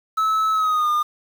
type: tone with pitch glide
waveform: triangle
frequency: 1300 to 1212.9 Hz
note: E6 to D#6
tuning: -24 to -45 cents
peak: -15 dBFS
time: 0.17-1.03 s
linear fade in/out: 10 ms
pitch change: -121 cents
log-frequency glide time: 0.52-0.89 s
effects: 7-bit